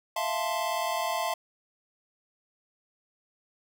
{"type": "chord", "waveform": "square", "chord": "F major seventh", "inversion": "third", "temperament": "equal", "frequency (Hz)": [659.3, 698.5, 880, 1046.5], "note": ["E5", "F5", "A5", "C6"], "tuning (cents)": [0, 0, 0, 0], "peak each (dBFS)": -34, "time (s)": [0.16, 1.34], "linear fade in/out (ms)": 5, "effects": []}